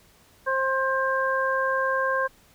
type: harmonic tone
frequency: 530 Hz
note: C5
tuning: 22 cents sharp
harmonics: 1 / 2 / 3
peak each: -26 / -26 / -26 dBFS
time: 0.46-2.28 s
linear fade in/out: 20 ms
effects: pink hiss -57 dBFS RMS until 2.54 s

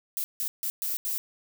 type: noise bursts at uneven times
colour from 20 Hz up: violet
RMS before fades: -30 dBFS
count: 5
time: 0.17-0.24 / 0.4-0.48 / 0.63-0.7 / 0.82-0.97 / 1.05-1.18 s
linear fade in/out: 0 ms
effects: none

